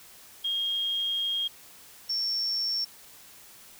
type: tone pair in turn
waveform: sine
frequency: 3244 / 5456 Hz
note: G#7 / F8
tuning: -41 / -41 cents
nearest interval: major sixth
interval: 900 cents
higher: second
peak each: -26 dBFS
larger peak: neither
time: 0.44-1.48 / 2.09-2.85 s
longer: first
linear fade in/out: 10 ms
effects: white hiss -51 dBFS RMS until 3.79 s